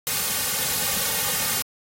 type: noise with comb filter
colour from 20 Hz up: white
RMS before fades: -24 dBFS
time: 0.07-1.62 s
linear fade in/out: 0 ms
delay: 3 ms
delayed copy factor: -0.95
effects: AAC 48 kbps